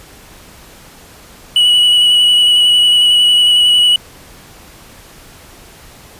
triangle tone with vibrato, 2937 Hz, F#7, 13 cents flat, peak -5 dBFS, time 1.56-3.96 s, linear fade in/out 2 ms, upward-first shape square, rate 11 Hz, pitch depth 14 cents each way, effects pink hiss -39 dBFS RMS until 6.19 s + resampled to 32000 Hz

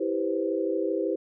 sine chord, C major seventh, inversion first, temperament just, 327 / 392.4 / 490.5 / 523.3 Hz, E4 / G4 / B4 / C5, -14 / +2 / -12 / 0 cents, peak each -29 / -29 / -32 / -31 dBFS, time 0-1.16 s, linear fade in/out 10 ms, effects none

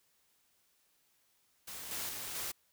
white noise with level steps, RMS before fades -45 / -39 / -42 / -39 dBFS, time 1.67-2.52 s, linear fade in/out 10 ms, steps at 1.91 / 2.09 / 2.35 s, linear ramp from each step 2 ms, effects white hiss -73 dBFS RMS until 2.72 s

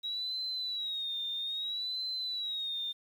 sine tone with vibrato, 3836 Hz, A#7, 49 cents sharp, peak -33 dBFS, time 0.03-2.93 s, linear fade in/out 20 ms, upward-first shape sine, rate 0.61 Hz, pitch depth 100 cents each way, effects 10-bit

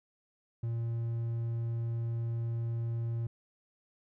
triangle tone, 116 Hz, A#2, 8 cents flat, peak -29 dBFS, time 0.63-3.27 s, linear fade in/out 5 ms, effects none

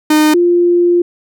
45% pulse / sine tone pair in turn, 306.1 / 349.2 Hz, D#4 / F4, -28 / 0 cents, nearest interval major second, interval 228 cents, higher second, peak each -7 dBFS, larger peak neither, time 0.1-0.34 / 0.34-1.02 s, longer second, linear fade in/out 5 ms, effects none

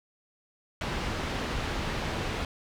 pink low-pass noise, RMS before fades -32 dBFS, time 0.81-2.45 s, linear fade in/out 2 ms, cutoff 3800 Hz, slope 12 dB/octave, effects none

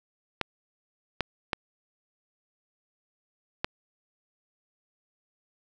clicks, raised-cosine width 0.3 ms, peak -10 dBFS, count 4, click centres 0.413 / 1.207 / 1.532 / 3.645 s, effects none

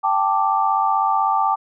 sine chord, G suspended second, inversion none, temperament equal, 784 / 880 / 1174.7 Hz, G5 / A5 / D6, 0 / 0 / 0 cents, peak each -20 dBFS, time 0.03-1.56 s, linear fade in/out 20 ms, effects none

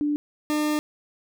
sine / 40% pulse tone pair in turn, 294.4 / 301.5 Hz, D4 / D4, +4 / +46 cents, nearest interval unison, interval 42 cents, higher second, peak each -21 dBFS, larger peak neither, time 0.01-0.16 / 0.5-0.79 s, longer second, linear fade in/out 0 ms, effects none

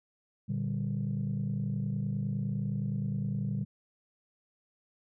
sine chord, G minor, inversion first, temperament equal, 116.54 / 146.83 / 196 Hz, Bb2 / D3 / G3, 0 / 0 / 0 cents, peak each -33 dBFS, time 0.48-3.65 s, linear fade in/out 20 ms, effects tanh soft clip ceiling -24 dBFS

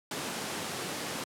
pink high-pass noise, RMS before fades -36 dBFS, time 0.11-1.24 s, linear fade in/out 2 ms, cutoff 160 Hz, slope 12 dB/octave, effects high-pass 100 Hz 12 dB/octave + low-pass 11000 Hz 12 dB/octave

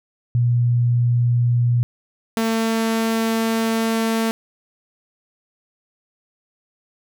sine / sawtooth tone pair in turn, 120.5 / 225.1 Hz, B2 / A3, -42 / +40 cents, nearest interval major seventh, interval 1082 cents, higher second, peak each -14 dBFS, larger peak neither, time 0.35-1.83 / 2.37-4.31 s, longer second, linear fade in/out 0 ms, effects none

